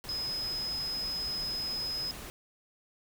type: tone in noise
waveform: sine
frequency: 5070 Hz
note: D#8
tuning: 32 cents sharp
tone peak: -32 dBFS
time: 0.09-2.11 s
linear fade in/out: 0 ms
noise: pink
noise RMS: -44 dBFS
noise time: 0.04-2.3 s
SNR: +9 dB
effects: none